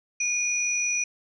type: tone pair together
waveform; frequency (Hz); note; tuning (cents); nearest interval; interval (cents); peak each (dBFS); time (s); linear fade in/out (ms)
sine; 2441 / 5873; D#7 / F#8; -34 / -14; octave + minor third; 1520; -26; 0.2-1.04; 5
effects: none